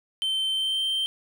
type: tone with pitch glide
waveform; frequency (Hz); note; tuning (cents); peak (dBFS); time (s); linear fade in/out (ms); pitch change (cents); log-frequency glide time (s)
triangle; 3100 to 3132; G7 to G7; -20 to -2; -22; 0.22-1.06; 0; +18; 0.51-0.82
effects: none